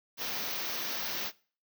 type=band-stop noise; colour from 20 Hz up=white; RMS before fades=-35 dBFS; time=0.17-1.32 s; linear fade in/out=50 ms; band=6300 to 14000 Hz; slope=96 dB/octave; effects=noise-tail reverb RT60 0.4 s tail -21 dB re dry + high-pass 150 Hz 12 dB/octave